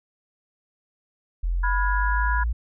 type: linear sweep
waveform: sine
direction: up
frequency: 41.97 to 58.27 Hz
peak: -21 dBFS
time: 1.43-2.53 s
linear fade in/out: 10 ms
type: chord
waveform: sine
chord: F diminished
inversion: second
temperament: equal with one note detuned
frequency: 987.8 / 1428.7 / 1661.2 Hz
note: Cb6 / F6 / Ab6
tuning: 0 / +39 / 0 cents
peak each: -26 / -29 / -28 dBFS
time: 1.63-2.44 s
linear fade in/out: 10 ms
effects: none